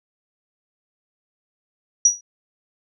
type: tone with exponential decay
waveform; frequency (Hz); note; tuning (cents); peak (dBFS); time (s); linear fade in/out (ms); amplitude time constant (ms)
sine; 5800; F#8; -35; -7; 2.05-2.21; 5; 34
effects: none